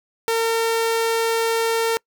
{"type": "tone", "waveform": "sawtooth", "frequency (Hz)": 455.4, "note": "A#4", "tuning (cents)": -40, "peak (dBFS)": -14, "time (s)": [0.28, 1.97], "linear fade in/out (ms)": 0, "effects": ["noise-tail reverb RT60 0.1 s tail -26 dB re dry"]}